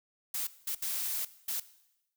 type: noise bursts at uneven times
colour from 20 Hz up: blue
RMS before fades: -34 dBFS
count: 4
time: 0.34-0.47 / 0.67-0.75 / 0.82-1.25 / 1.48-1.6 s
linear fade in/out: 5 ms
effects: noise-tail reverb RT60 0.9 s tail -17 dB re dry